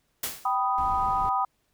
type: noise with exponential decay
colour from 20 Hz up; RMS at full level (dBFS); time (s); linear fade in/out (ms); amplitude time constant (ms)
white; -27; 0.23-0.56; 5; 70
type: chord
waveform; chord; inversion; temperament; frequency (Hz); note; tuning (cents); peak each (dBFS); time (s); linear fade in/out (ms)
sine; G augmented; none; equal with one note detuned; 777.2 / 987.8 / 1244.5; G5 / B5 / D#6; -15 / 0 / 0; -27; 0.45-1.45; 5
type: noise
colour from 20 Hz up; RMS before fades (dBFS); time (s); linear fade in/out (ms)
brown; -37; 0.78-1.29; 0
effects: pink hiss -72 dBFS RMS until 1.73 s